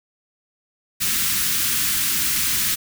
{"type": "band-stop noise", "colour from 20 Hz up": "white", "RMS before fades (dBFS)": -21, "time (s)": [1, 2.76], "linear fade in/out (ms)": 20, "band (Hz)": [300, 1300], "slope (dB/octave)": 24, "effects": []}